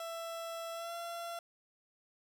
30% pulse tone with pitch glide, 665 to 681.7 Hz, E5 to F5, +15 to -42 cents, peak -37 dBFS, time 0-1.39 s, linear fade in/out 2 ms, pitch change +43 cents, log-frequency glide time 0.72-0.94 s, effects none

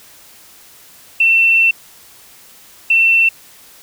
sine tone pair in turn, 2692 / 2692 Hz, E7 / E7, +36 / +36 cents, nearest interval unison, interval 0 cents, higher neither, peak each -8 dBFS, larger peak neither, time 1.2-1.71 / 2.9-3.29 s, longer first, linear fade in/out 5 ms, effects white hiss -43 dBFS RMS until 3.82 s

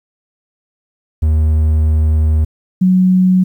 triangle / sine tone pair in turn, 77.7 / 184.8 Hz, D#2 / F#3, -2 / -2 cents, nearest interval octave + minor third, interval 1500 cents, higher second, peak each -7 dBFS, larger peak neither, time 1.22-2.45 / 2.81-3.44 s, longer first, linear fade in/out 10 ms, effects 8-bit

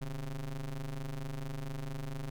square ring-modulated tone, 66.4 Hz, C2, 26 cents sharp, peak -34 dBFS, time 0.01-2.3 s, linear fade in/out 5 ms, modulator 78.6 Hz, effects none

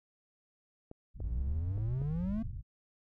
clicks, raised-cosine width 2 ms, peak -33 dBFS, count 4, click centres 0.914 / 1.204 / 1.778 / 2.017 s
pink low-pass noise, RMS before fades -40 dBFS, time 1.14-2.63 s, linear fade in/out 50 ms, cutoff 130 Hz, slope 24 dB/octave
triangle exponential sweep, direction up, 51.91 to 230.7 Hz, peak -30 dBFS, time 1.23-2.43 s, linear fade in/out 10 ms
effects none

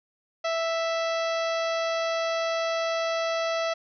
harmonic tone with a mistuned harmonic, 659.3 Hz, E5, in tune, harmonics 1 / 2 / 3 / 4 / 5 / 6 / 7 / 8 / 9, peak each -26 / -32 / -36 / -38 / -40 / -42 / -43 / -44 / -45 dBFS, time 0.44-3.74 s, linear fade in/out 10 ms, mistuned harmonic 6, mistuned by +24 cents, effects none

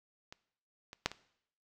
clicks, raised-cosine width 0.2 ms, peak -29 / -29 / -11 / -26 dBFS, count 4, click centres 0.325 / 0.931 / 1.06 / 1.116 s, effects noise-tail reverb RT60 0.7 s tail -20 dB re dry

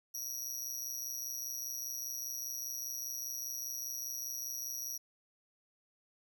sawtooth tone with amplitude modulation, 5750 Hz, F8, 50 cents sharp, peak -32 dBFS, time 0.14-4.98 s, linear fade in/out 10 ms, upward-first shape sine, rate 125 Hz, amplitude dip 85%, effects none

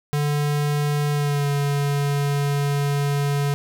square tone with pitch glide, 146.6 to 142.59 Hz, D3 to C#3, -3 to +49 cents, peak -20 dBFS, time 0.13-3.54 s, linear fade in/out 0 ms, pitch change -48 cents, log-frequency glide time 1.12-1.48 s, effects none

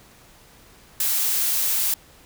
blue noise, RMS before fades -22 dBFS, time 1-1.94 s, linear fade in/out 2 ms, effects pink hiss -51 dBFS RMS until 2.25 s

